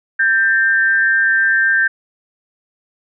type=tone pair together; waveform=sine; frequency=1576 / 1801 Hz; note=G6 / A6; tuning=+9 / +40 cents; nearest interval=major second; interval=231 cents; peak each=-12 / -17 dBFS; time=0.19-1.88 s; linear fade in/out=10 ms; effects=none